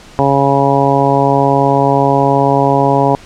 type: harmonic tone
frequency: 138.59 Hz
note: C#3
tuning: in tune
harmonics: 1 / 2 / 3 / 4 / 5 / 6 / 7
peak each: -16 / -16 / -16 / -16 / -16 / -16 / -16 dBFS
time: 0.19-3.15 s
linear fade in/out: 0 ms
effects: pink hiss -38 dBFS RMS until 3.25 s + low-pass 7000 Hz 12 dB/octave